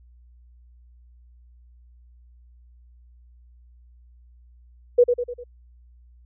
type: tone with echo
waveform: sine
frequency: 487 Hz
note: B4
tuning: 24 cents flat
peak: -10 dBFS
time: 4.98-5.04 s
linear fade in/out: 10 ms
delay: 100 ms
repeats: 4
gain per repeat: -6 dB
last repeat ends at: 5.44 s
effects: added 60 Hz sine -49 dBFS peak until 6.25 s